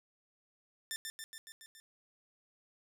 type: tone with echo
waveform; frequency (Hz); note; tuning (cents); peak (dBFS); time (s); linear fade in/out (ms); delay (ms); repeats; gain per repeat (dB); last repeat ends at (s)
10% pulse; 1785; A6; +24; -28; 0.91-0.96; 0; 140; 6; -3; 1.8
effects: none